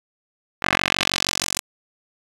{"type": "tone with band-pass filter sweep", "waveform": "10% pulse", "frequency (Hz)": 46.37, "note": "F#1", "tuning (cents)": 5, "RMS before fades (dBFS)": -23, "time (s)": [0.62, 1.61], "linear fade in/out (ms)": 10, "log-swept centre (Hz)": [1700, 8500], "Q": 1.4, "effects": ["7-bit"]}